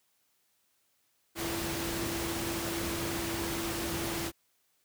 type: tone in noise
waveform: sine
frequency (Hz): 335.4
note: E4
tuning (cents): +30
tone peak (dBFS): -36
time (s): 1.35-4.32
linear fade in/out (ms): 50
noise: pink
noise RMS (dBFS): -35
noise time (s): 1.35-4.32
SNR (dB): -4
effects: white hiss -73 dBFS RMS until 4.84 s + high-pass 60 Hz 12 dB/octave